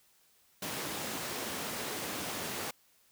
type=high-pass noise; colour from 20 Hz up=pink; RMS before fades=-38 dBFS; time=0.62-2.71 s; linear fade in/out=5 ms; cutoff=190 Hz; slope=12 dB/octave; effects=white hiss -67 dBFS RMS until 3.11 s